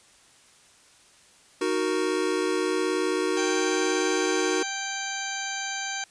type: chord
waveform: square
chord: D# minor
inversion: none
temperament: equal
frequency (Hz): 311.1 / 370 / 466.2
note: D#4 / F#4 / A#4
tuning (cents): 0 / 0 / 0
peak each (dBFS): -30 / -27 / -30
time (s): 1.61-4.63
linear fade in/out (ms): 5
type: harmonic tone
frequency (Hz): 784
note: G5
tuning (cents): 0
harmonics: 1 / 2 / 3 / 4 / 5 / 6 / 8 / 9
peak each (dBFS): -36 / -34 / -37 / -40 / -41 / -40 / -36 / -41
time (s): 3.37-6.04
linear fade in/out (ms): 2
effects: white hiss -56 dBFS RMS until 6.1 s + resampled to 22050 Hz